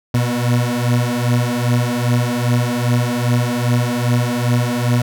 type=beating tone pair; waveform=30% pulse; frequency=120 / 122.5 Hz; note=B2 / B2; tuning=-49 / -14 cents; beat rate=2.5 Hz; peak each=-15 dBFS; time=0.14-5.02 s; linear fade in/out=5 ms; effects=none